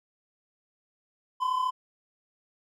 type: tone pair together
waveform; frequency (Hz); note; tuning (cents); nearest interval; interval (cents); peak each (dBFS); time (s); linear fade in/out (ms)
triangle; 1012.6 / 1046.5; B5 / C6; +43 / 0; minor second; 57; -24 / -30; 1.4-1.71; 20
effects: none